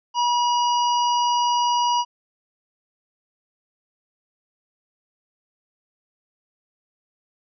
harmonic tone, 965 Hz, B5, 40 cents flat, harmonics 1 / 3 / 5 / 6, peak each -18 / -28 / -32 / -34 dBFS, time 0.14-2.05 s, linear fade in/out 50 ms, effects none

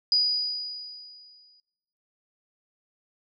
sine tone with exponential decay, 4919 Hz, D#8, 21 cents flat, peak -17 dBFS, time 0.12-1.6 s, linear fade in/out 1 ms, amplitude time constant 320 ms, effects noise-tail reverb RT60 0.8 s tail -18 dB re dry

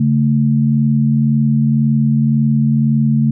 sine tone pair together, 140.6 / 222.5 Hz, C#3 / A3, +25 / +20 cents, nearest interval minor sixth, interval 795 cents, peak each -13 dBFS, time 0-3.31 s, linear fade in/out 5 ms, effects none

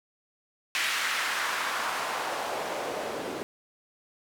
white noise with band-pass filter sweep, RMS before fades -31 dBFS, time 0.75-3.43 s, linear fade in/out 0 ms, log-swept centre 2100 to 400 Hz, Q 1.5, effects none

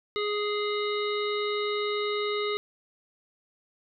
harmonic tone, 416.2 Hz, G#4, 4 cents sharp, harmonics 1 / 3 / 5 / 7 / 9 / 10, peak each -28 / -34 / -36 / -41 / -36 / -45 dBFS, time 0.16-2.57 s, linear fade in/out 0 ms, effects none

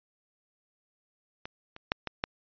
clicks, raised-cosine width 0.3 ms, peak -22 / -28 / -9 / -17 / -11 dBFS, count 5, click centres 1.455 / 1.764 / 1.919 / 2.073 / 2.239 s, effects resampled to 11025 Hz

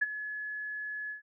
sine tone with ADSR envelope, 1703 Hz, G#6, 43 cents sharp, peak -22 dBFS, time 0.01-1.22 s, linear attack 13 ms, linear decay 28 ms, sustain -13 dB, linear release 120 ms, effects none

